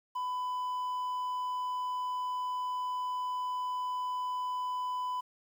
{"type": "tone with quantisation", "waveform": "triangle", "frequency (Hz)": 1000, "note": "B5", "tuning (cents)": 21, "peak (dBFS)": -30, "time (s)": [0.15, 5.21], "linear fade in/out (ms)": 10, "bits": 10, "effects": []}